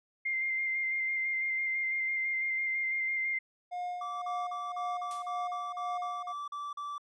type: tone with vibrato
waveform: sine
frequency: 2100 Hz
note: C7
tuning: 6 cents sharp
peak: -29 dBFS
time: 0.25-3.39 s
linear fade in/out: 10 ms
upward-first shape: square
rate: 6 Hz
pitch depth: 15 cents each way
type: tone with tremolo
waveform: triangle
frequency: 715 Hz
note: F5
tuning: 41 cents sharp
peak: -31 dBFS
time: 3.71-6.33 s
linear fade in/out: 20 ms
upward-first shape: sine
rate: 1.9 Hz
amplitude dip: 60%
type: tone bursts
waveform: triangle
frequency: 1162 Hz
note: D6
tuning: 19 cents flat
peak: -34 dBFS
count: 12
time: 4.01-6.981 s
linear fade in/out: 5 ms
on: 210 ms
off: 41 ms
type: noise with exponential decay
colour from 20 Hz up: blue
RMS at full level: -43 dBFS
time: 5.11-5.43 s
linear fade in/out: 0 ms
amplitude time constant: 68 ms
effects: resampled to 22050 Hz